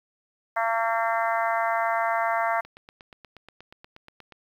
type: harmonic tone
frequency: 227.6 Hz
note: A#3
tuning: 41 cents flat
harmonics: 3 / 4 / 5 / 6 / 7 / 8 / 9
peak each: -26 / -28 / -30 / -32 / -33 / -34 / -35 dBFS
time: 0.56-2.61 s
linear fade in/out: 10 ms
type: click train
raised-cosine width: 0.3 ms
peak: -29 dBFS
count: 15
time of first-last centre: 2.65-4.323 s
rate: 8.37 Hz
effects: 9-bit